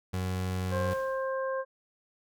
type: tone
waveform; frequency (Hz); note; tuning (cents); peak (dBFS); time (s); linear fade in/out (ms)
30% pulse; 92.5; F#2; 0; -27; 0.13-0.94; 10
type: harmonic tone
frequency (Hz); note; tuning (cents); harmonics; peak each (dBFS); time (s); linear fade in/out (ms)
530; C5; +22; 1 / 2 / 3; -30 / -36 / -40; 0.7-1.65; 50
type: noise with exponential decay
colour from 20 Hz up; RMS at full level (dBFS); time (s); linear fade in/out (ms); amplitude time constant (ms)
pink; -46; 0.91-1.51; 1; 130
effects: none